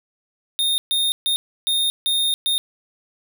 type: tone bursts at uneven times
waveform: square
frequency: 3671 Hz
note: A#7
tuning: 27 cents flat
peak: -18 dBFS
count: 6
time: 0.59-0.78 / 0.91-1.12 / 1.26-1.36 / 1.67-1.9 / 2.06-2.34 / 2.46-2.58 s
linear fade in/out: 0 ms
effects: none